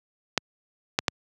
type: clicks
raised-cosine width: 0.2 ms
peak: -3 dBFS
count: 3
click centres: 0.377 / 0.989 / 1.082 s
effects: high-pass 100 Hz 12 dB/octave